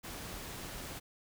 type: noise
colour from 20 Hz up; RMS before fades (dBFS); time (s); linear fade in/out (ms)
pink; -44; 0.03-1; 20
effects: none